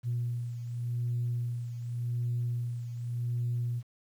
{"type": "beating tone pair", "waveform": "sine", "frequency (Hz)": [120, 120.87], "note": ["B2", "B2"], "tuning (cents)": [-49, -37], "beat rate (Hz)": 0.87, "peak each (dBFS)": [-30, -37], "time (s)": [0.03, 3.83], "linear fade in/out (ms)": 50, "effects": ["tanh soft clip ceiling -24 dBFS", "10-bit"]}